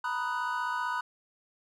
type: chord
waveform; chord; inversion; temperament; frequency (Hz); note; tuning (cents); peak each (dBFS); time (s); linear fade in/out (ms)
triangle; B major seventh; third; equal with one note detuned; 932.3 / 987.8 / 1244.5 / 1486.8; A#5 / B5 / D#6 / F#6; 0 / 0 / 0 / +8; -36 / -31 / -35 / -33; 0.04-1.01; 5
effects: none